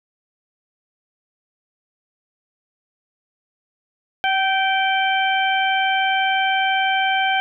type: harmonic tone with a mistuned harmonic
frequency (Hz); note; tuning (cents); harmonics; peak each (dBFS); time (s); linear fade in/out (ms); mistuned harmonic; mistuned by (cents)
778; G5; -13; 1 / 2 / 3 / 4; -19 / -22 / -24 / -25; 4.24-7.4; 0; 1; -26
effects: none